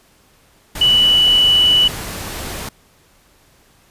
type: tone in noise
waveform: sine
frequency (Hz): 2960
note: F#7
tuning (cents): 0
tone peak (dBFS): -9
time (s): 0.81-1.88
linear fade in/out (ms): 5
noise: pink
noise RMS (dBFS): -27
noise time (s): 0.75-2.69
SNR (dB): +15
effects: pink hiss -53 dBFS RMS until 3.9 s + resampled to 32000 Hz